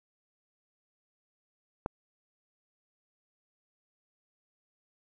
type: click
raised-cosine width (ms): 1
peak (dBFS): -17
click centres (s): 1.861
effects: none